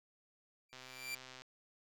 sawtooth tone with exponential growth, 2356 Hz, D7, 5 cents sharp, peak -34 dBFS, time 0.69-1.15 s, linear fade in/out 5 ms, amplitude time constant 100 ms
click train, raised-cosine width 0.2 ms, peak -34 dBFS, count 90, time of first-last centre 0.73-1.42 s, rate 129 Hz
effects none

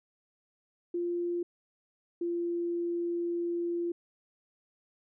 sine tone pair in turn, 347.7 / 344.1 Hz, F4 / F4, -8 / -26 cents, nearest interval unison, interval 18 cents, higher first, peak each -29 / -29 dBFS, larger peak neither, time 0.94-1.43 / 2.21-3.92 s, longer second, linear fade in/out 5 ms, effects none

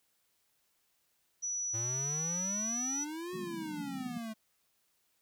sine tone, 5900 Hz, F#8, 6 cents flat, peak -33 dBFS, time 1.42-3.05 s, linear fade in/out 20 ms
square exponential two-way sweep, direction up then down, 110.4 to 370.4 to 216.1 Hz, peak -39 dBFS, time 1.73-4.34 s, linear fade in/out 20 ms, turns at 3.35 s
pink band-pass noise, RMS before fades -44 dBFS, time 3.33-4.18 s, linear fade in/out 5 ms, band 170 to 230 Hz, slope 48 dB/octave
effects white hiss -75 dBFS RMS until 5.21 s

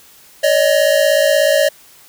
square tone pair together, 565.7 / 622.3 Hz, C#5 / D#5, +35 / 0 cents, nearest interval major second, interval 165 cents, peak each -14 dBFS, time 0.43-1.69 s, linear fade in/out 10 ms, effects white hiss -45 dBFS RMS until 2.08 s

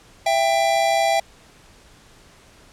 square tone pair together, 666.6 / 792 Hz, E5 / G5, +19 / +18 cents, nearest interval minor third, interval 299 cents, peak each -20 dBFS, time 0.26-1.2 s, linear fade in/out 5 ms, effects pink hiss -50 dBFS RMS until 2.72 s + low-pass 9000 Hz 12 dB/octave

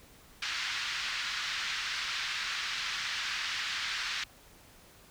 pink band-pass noise, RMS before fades -35 dBFS, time 0.42-4.24 s, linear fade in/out 5 ms, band 1400 to 5200 Hz, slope 24 dB/octave, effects pink hiss -57 dBFS RMS until 5.1 s

